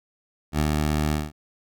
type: tone with ADSR envelope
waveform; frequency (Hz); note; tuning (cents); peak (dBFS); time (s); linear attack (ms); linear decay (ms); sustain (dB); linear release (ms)
15% pulse; 75.7; D#2; -47; -13; 0.52-1.32; 69; 70; -2; 190
effects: none